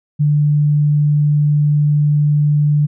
sine tone, 147.9 Hz, D3, 13 cents sharp, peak -10 dBFS, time 0.19-2.87 s, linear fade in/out 20 ms, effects none

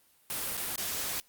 white noise with dropouts, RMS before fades -34 dBFS, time 0.3-1.2 s, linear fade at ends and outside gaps 1 ms, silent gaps 0.57-0.575 / 0.759-0.779 s, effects white hiss -65 dBFS RMS until 1.28 s + Opus 32 kbps

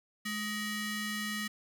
sawtooth ring-modulated tone, 1046.5 Hz, C6, in tune, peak -27 dBFS, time 0.25-1.48 s, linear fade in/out 10 ms, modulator 835 Hz, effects none

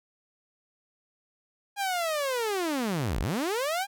sawtooth linear two-way sweep, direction down then up, 820 to 35.8 to 820 Hz, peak -23 dBFS, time 1.76-3.87 s, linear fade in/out 50 ms, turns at 3.2 s, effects none

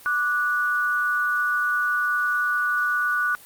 sine tone pair together, 1174.7 / 1469.6 Hz, D6 / F#6, 0 / -12 cents, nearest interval major third, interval 388 cents, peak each -26 / -21 dBFS, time 0.06-3.35 s, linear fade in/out 0 ms, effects white hiss -47 dBFS RMS until 3.45 s + Opus 32 kbps

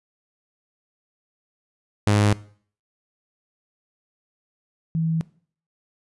sawtooth / sine tone pair in turn, 103.83 / 162.3 Hz, G#2 / E3, 0 / -27 cents, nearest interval minor sixth, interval 773 cents, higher second, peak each -12 / -20 dBFS, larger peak first, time 2.07-2.33 / 4.95-5.21 s, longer neither, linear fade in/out 0 ms, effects noise-tail reverb RT60 0.5 s tail -20 dB re dry + resampled to 24000 Hz

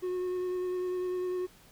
triangle tone with vibrato, 363.8 Hz, F#4, 29 cents flat, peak -28 dBFS, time 0.02-1.47 s, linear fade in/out 20 ms, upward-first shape sine, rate 10 Hz, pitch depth 14 cents each way, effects pink hiss -58 dBFS RMS until 1.71 s

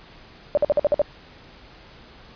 sine tone bursts, 587.3 Hz, D5, in tune, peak -14 dBFS, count 7, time 0.55-1.017 s, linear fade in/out 0 ms, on 23 ms, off 51 ms, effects pink hiss -47 dBFS RMS until 2.35 s + resampled to 11025 Hz

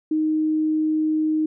sine tone, 311.1 Hz, D#4, in tune, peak -18 dBFS, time 0.11-1.46 s, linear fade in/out 5 ms, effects none

